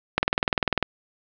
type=click train; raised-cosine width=0.3 ms; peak=-3 dBFS; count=14; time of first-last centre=0.18-0.827 s; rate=20.1 Hz; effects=low-pass 4000 Hz 12 dB/octave